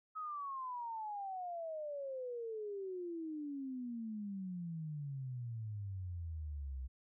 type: exponential sweep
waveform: sine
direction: down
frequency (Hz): 1284 to 63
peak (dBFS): -40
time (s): 0.15-6.88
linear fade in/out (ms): 20
effects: none